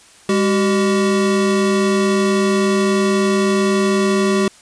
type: tone pair together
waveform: square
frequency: 202.7 / 381.6 Hz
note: G#3 / G4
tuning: -42 / -47 cents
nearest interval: major seventh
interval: 1095 cents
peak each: -17 dBFS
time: 0.29-4.48 s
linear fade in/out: 2 ms
effects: white hiss -46 dBFS RMS until 4.61 s + resampled to 22050 Hz